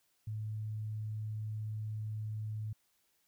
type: tone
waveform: sine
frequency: 107.9 Hz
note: A2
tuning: 33 cents flat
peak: -36 dBFS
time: 0.27-2.73 s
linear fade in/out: 5 ms
effects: white hiss -75 dBFS RMS until 3.27 s